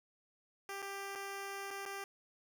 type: tone with dropouts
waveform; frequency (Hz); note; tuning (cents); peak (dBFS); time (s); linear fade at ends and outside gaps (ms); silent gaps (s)
10% pulse; 395; G4; +13; -33; 0.69-2.04; 1; 0.82-0.825 / 1.152-1.157 / 1.706-1.71 / 1.854-1.86
effects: none